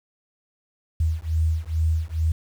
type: beating tone pair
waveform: sine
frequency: 79 / 81.3 Hz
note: D#2 / E2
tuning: +27 / -23 cents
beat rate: 2.3 Hz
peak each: -23 dBFS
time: 1-2.32 s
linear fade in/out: 5 ms
effects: 8-bit